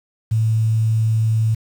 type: tone with quantisation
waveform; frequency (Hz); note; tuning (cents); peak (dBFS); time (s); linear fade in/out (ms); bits
sine; 111; A2; +16; -14; 0.31-1.55; 10; 7
effects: none